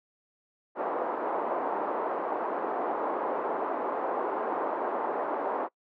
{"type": "band-pass noise", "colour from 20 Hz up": "white", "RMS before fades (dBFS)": -31, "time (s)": [0.75, 5.69], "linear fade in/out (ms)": 50, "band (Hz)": [320, 1000], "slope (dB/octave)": 24, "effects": ["noise-tail reverb RT60 0.1 s tail -23 dB re dry"]}